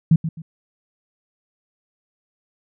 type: tone with echo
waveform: sine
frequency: 161.6 Hz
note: E3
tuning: 34 cents flat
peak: -9 dBFS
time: 0.11-0.16 s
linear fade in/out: 5 ms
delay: 130 ms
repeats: 2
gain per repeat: -11 dB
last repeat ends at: 0.42 s
effects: none